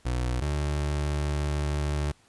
30% pulse tone pair in turn, 61.5 / 73.52 Hz, B1 / D2, -7 / +2 cents, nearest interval minor third, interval 309 cents, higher second, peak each -23 dBFS, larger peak neither, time 0.05-0.41 / 0.41-2.12 s, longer second, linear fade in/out 10 ms, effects pink hiss -61 dBFS RMS until 2.28 s + resampled to 24000 Hz

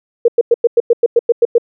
sine tone bursts, 470 Hz, A#4, 14 cents sharp, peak -5 dBFS, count 11, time 0.25-1.582 s, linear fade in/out 5 ms, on 32 ms, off 98 ms, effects none

